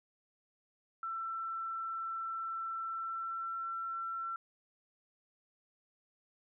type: tone with pitch glide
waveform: sine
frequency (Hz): 1339 to 1348.3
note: E6 to E6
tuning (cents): +27 to +39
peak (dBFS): -36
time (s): 1.03-4.36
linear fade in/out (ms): 2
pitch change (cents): +12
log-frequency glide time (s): 2.92-3.55
effects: none